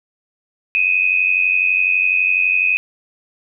sine tone pair together, 2489 / 2581 Hz, D#7 / E7, 0 / -37 cents, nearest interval minor second, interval 63 cents, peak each -15 / -17 dBFS, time 0.75-2.77 s, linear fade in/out 0 ms, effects none

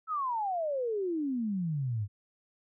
sine exponential sweep, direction down, 1331 to 97.3 Hz, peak -29 dBFS, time 0.07-2.08 s, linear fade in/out 50 ms, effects none

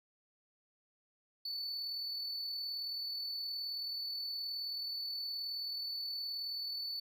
triangle tone with amplitude modulation, 4479 Hz, C#8, 17 cents sharp, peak -35 dBFS, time 1.45-7 s, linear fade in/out 5 ms, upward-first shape sine, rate 38.9 Hz, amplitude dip 30%, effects none

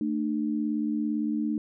sine tone pair together, 222.4 / 300.1 Hz, A3 / D4, +19 / +38 cents, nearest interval perfect fourth, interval 519 cents, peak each -28 dBFS, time 0.01-1.58 s, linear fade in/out 2 ms, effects none

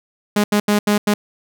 sawtooth tone bursts at uneven times, 207.3 Hz, G#3, 3 cents flat, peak -9 dBFS, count 5, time 0.36-0.44 / 0.52-0.6 / 0.68-0.79 / 0.87-0.98 / 1.07-1.14 s, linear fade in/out 5 ms, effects none

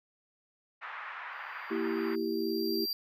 pink band-pass noise, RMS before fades -42 dBFS, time 0.81-2.16 s, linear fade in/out 20 ms, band 1000 to 2100 Hz, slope 24 dB/octave
square tone with exponential growth, 4722 Hz, D8, 9 cents sharp, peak -31 dBFS, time 1.32-2.93 s, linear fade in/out 1 ms, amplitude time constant 350 ms
sine chord, E diminished, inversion second, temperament equal, 233.1 / 329.6 / 392 Hz, Bb3 / E4 / G4, 0 / 0 / 0 cents, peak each -36 / -33 / -33 dBFS, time 1.7-2.86 s, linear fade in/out 20 ms
effects none

